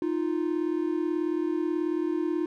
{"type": "tone pair together", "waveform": "triangle", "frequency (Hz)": [311.1, 349.5], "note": ["D#4", "F4"], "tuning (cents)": [0, 1], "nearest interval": "major second", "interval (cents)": 201, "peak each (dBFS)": -26, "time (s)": [0.02, 2.46], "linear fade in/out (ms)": 2, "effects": []}